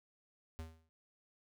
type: tone with exponential decay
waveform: square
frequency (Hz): 80.7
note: E2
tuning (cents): -36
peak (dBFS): -40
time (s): 0.59-0.89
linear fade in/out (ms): 0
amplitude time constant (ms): 65
effects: none